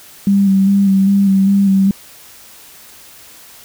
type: tone with vibrato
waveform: sine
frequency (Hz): 196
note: G3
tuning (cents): 0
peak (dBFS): -8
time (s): 0.27-1.91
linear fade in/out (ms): 2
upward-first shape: square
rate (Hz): 2.5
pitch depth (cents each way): 23
effects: white hiss -40 dBFS RMS until 3.64 s